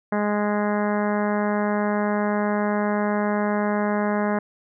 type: harmonic tone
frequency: 207.7 Hz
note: G#3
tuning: in tune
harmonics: 1 / 2 / 3 / 4 / 5 / 6 / 7 / 8 / 9 / 10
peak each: -23 / -28 / -27 / -30 / -32 / -36 / -36 / -35 / -39 / -42 dBFS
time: 0.12-4.39 s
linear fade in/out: 5 ms
effects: none